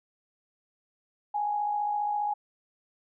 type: tone with amplitude modulation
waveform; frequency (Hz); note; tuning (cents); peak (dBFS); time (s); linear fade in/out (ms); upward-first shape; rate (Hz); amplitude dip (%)
sine; 830.6; G#5; 0; -24; 1.34-2.34; 10; sine; 54.9; 45
effects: none